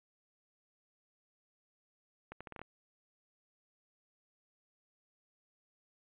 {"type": "accelerating click train", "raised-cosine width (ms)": 0.5, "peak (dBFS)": -30, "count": 7, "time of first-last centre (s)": [2.32, 2.616], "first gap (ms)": 86, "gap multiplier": 0.77, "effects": ["resampled to 8000 Hz"]}